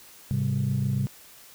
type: tone cluster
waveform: sine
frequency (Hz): 105.9 / 133.1 / 197.3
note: G#2 / C3 / G3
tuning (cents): +34 / +30 / +11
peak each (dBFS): -28 / -24 / -29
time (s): 0.31-1.07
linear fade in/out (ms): 0
effects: tanh soft clip ceiling -17 dBFS + white hiss -50 dBFS RMS until 1.54 s